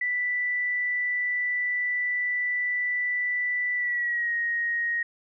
sine tone with pitch glide, 1975.5 to 1876.5 Hz, B6 to A#6, 0 to +11 cents, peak -24 dBFS, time 0.01-5.03 s, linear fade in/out 5 ms, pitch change -89 cents, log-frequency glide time 3.75-4.34 s, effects none

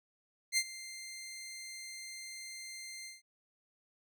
15% pulse tone with ADSR envelope, 2093 Hz, C7, in tune, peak -20 dBFS, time 0.52-3.22 s, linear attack 55 ms, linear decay 57 ms, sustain -18 dB, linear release 160 ms, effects none

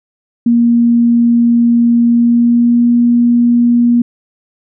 sine tone with pitch glide, 235.8 to 238.8 Hz, A#3 to A#3, +20 to +42 cents, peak -6 dBFS, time 0.46-4.02 s, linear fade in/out 5 ms, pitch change +22 cents, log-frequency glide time 2.07-2.9 s, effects none

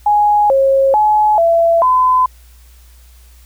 sine tone with pitch steps, 832 / 541 / 849 / 671 / 1016 Hz, G#5 / C#5 / G#5 / E5 / B5, +3 / -42 / +38 / +31 / +49 cents, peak -8 dBFS, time 0.06-2.26 s, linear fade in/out 5 ms, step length 440 ms, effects added 60 Hz sine -40 dBFS peak until 3.45 s + white hiss -50 dBFS RMS until 3.45 s

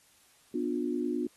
sine chord, B diminished, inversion none, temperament just, 246.9 / 296.3 / 355.6 Hz, B3 / D4 / F4, 0 / +15 / +31 cents, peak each -33 dBFS, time 0.54-1.27 s, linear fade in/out 5 ms, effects white hiss -63 dBFS RMS until 1.36 s + AAC 32 kbps

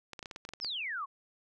clicks, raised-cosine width 0.2 ms, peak -25 dBFS, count 11, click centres 0.133 / 0.192 / 0.228 / 0.258 / 0.312 / 0.361 / 0.451 / 0.49 / 0.536 / 0.601 / 0.647 s
sine exponential sweep, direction down, 5440 to 1046.5 Hz, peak -34 dBFS, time 0.61-1.06 s, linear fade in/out 20 ms
effects none

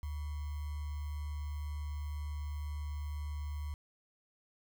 sine tone with sample-and-hold, 74 Hz, D2, 14 cents sharp, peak -36 dBFS, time 0.03-3.74 s, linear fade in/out 0 ms, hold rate 1050 Hz, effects none

